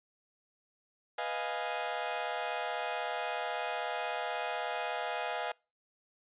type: chord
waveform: sawtooth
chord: F half-diminished seventh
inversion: second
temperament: equal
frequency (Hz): 493.9 / 622.3 / 698.5 / 830.6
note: Cb5 / Eb5 / F5 / Ab5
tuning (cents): 0 / 0 / 0 / 0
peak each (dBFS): -37 / -36 / -34 / -34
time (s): 1.18-5.52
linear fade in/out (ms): 5
effects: noise-tail reverb RT60 0.3 s tail -26 dB re dry + resampled to 8000 Hz